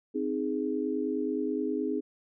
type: chord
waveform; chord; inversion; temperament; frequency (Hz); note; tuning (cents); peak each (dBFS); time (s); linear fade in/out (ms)
sine; Ab major; first; equal; 261.6 / 311.1 / 415.3; C4 / Eb4 / Ab4; 0 / 0 / 0; -32; 0.14-2.01; 20
effects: none